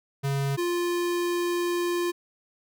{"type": "tone pair in turn", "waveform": "square", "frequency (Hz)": [138.59, 349.2], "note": ["C#3", "F4"], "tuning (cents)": [0, 0], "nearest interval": "octave + major third", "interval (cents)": 1600, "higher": "second", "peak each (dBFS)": -25, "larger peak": "neither", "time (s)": [[0.23, 0.57], [0.57, 2.12]], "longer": "second", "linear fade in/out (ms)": 20, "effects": []}